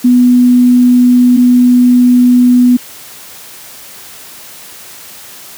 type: tone pair in turn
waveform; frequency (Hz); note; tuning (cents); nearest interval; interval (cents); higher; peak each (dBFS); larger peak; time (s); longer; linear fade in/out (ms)
sine; 246.9 / 246.9; B3 / B3; 0 / 0; unison; 0; neither; -3; neither; 0.04-1.37 / 1.37-2.77; second; 10
effects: white hiss -32 dBFS RMS until 5.57 s + high-pass 80 Hz 12 dB/octave